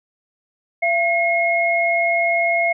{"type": "tone pair together", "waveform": "sine", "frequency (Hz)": [680, 2159], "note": ["F5", "C#7"], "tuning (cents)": [-46, -46], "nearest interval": "octave + minor sixth", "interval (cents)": 2000, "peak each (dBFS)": -18, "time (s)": [0.82, 2.73], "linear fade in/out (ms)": 10, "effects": []}